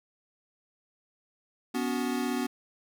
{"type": "chord", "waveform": "square", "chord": "B suspended second", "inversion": "none", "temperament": "equal with one note detuned", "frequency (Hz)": [246.9, 283.2, 370], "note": ["B3", "C#4", "F#4"], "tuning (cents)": [0, 37, 0], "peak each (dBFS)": [-31, -34, -36], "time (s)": [1.74, 2.47], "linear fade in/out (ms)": 10, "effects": []}